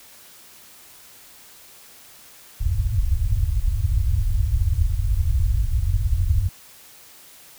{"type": "low-pass noise", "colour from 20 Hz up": "white", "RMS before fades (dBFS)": -20, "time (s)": [2.6, 6.49], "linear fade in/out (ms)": 5, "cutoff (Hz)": 100, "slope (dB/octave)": 48, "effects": ["white hiss -47 dBFS RMS until 7.58 s"]}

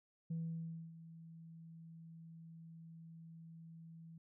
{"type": "tone with ADSR envelope", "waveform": "sine", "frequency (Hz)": 164.1, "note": "E3", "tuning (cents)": -8, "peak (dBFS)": -36, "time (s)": [0.3, 4.18], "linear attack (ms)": 9, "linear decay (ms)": 610, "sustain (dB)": -16, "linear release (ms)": 4, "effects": ["tanh soft clip ceiling -35 dBFS"]}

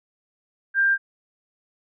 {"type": "tone", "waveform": "sine", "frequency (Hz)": 1590, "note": "G6", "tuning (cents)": 24, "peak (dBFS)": -16, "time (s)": [0.74, 0.98], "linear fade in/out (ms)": 50, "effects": []}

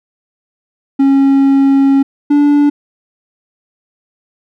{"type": "tone pair in turn", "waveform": "triangle", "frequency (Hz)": [273.8, 290.1], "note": ["C#4", "D4"], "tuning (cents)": [-21, -21], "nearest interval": "minor second", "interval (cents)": 100, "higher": "second", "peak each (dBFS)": -4, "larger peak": "neither", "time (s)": [[0.99, 2.03], [2.3, 2.7]], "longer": "first", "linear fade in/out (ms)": 10, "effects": []}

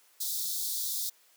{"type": "high-pass noise", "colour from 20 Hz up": "white", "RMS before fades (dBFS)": -33, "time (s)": [0.2, 1.1], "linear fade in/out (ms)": 10, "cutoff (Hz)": 3500, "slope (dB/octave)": 96, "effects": ["white hiss -63 dBFS RMS until 1.36 s", "high-pass 400 Hz 12 dB/octave"]}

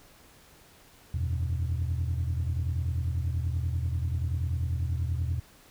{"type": "chord", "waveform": "sine", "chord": "E suspended second", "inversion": "none", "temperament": "just", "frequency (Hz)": [82.41, 92.71, 123.61], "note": ["E2", "F#2", "B2"], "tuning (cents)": [0, 4, 2], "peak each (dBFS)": [-27, -32, -31], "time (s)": [1.14, 5.4], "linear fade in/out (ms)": 5, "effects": ["tanh soft clip ceiling -22 dBFS", "pink hiss -56 dBFS RMS until 5.7 s"]}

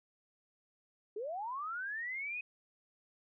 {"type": "linear sweep", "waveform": "sine", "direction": "up", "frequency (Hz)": [394.2, 2537], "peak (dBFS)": -37, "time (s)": [1.16, 2.41], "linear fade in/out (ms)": 5, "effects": []}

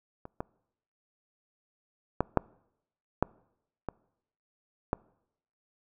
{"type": "clicks", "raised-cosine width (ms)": 1, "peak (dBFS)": [-28, -19, -10, -7, -9, -18, -12], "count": 7, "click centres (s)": [0.254, 0.405, 2.206, 2.373, 3.226, 3.887, 4.931], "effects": ["noise-tail reverb RT60 0.8 s tail -25 dB re dry"]}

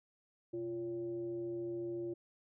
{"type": "tone with frequency modulation", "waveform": "sine", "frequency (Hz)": 346.9, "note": "F4", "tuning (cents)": -12, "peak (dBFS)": -37, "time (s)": [0.53, 2.14], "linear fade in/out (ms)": 10, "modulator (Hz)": 220, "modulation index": 0.43, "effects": []}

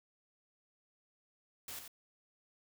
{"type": "noise with echo", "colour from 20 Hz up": "white", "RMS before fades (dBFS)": -45, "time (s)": [1.68, 1.79], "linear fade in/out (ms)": 2, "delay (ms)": 89, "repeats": 1, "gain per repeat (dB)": -6, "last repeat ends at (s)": 1.879, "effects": []}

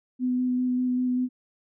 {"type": "tone with vibrato", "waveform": "sine", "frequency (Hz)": 251.1, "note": "B3", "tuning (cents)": 29, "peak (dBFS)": -22, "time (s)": [0.19, 1.29], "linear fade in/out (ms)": 50, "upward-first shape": "square", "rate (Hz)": 5.1, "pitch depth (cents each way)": 9, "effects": []}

